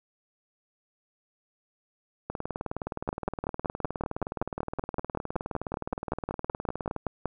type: two click trains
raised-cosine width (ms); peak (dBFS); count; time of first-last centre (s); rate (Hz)
1; -14 / -18; 23 / 91; 3.09-7.257 / 2.3-6.963; 5.28 / 19.3
effects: none